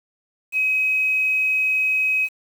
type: tone with quantisation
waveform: sine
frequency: 2538 Hz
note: D#7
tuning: 34 cents sharp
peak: -17 dBFS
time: 0.52-2.29 s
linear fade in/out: 50 ms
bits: 7
effects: none